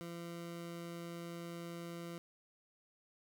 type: tone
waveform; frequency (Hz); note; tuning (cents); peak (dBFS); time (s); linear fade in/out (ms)
20% pulse; 170.3; F3; -43; -39; 0.01-2.18; 0
effects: none